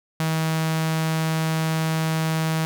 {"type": "tone with notch filter", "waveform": "sawtooth", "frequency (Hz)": 159.9, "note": "D#3", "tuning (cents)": 48, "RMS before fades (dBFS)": -23, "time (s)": [0.2, 2.65], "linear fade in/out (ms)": 0, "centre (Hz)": 380, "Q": 1.3, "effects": []}